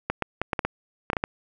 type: clicks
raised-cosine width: 0.5 ms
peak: -9 dBFS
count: 10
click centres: 0.1 / 0.223 / 0.416 / 0.532 / 0.592 / 0.65 / 1.101 / 1.132 / 1.168 / 1.239 s
effects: none